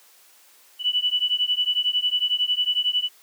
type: beating tone pair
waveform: sine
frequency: 2960 / 2971 Hz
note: F#7 / F#7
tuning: 0 / +6 cents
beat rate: 11 Hz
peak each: -23 dBFS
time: 0.79-3.09 s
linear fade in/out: 50 ms
effects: white hiss -54 dBFS RMS until 3.22 s + high-pass 400 Hz 12 dB/octave